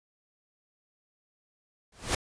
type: noise with exponential growth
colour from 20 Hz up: pink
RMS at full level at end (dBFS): -23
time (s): 1.92-2.15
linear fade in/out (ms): 5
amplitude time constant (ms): 48
effects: resampled to 22050 Hz